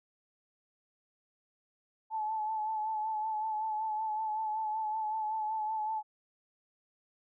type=tone with vibrato; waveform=sine; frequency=867 Hz; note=A5; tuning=26 cents flat; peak=-31 dBFS; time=2.1-6.03 s; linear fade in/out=50 ms; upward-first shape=sine; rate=5.3 Hz; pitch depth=35 cents each way; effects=none